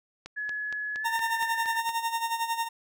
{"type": "click train", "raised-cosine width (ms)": 0.2, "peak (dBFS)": -23, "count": 8, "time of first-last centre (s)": [0.26, 1.892], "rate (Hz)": 4.29}
{"type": "tone with pitch glide", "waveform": "sine", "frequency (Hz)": [1697, 1790.7], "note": ["G#6", "A6"], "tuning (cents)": [37, 30], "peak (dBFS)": -30, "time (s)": [0.36, 1.82], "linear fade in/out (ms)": 20, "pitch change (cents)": 93, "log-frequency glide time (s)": [0.95, 1.16]}
{"type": "tone with tremolo", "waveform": "40% pulse", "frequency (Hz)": 919, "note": "A#5", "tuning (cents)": -25, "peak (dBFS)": -24, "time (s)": [1.04, 2.69], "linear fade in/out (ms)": 20, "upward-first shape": "sine", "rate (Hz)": 11, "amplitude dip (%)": 70}
{"effects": []}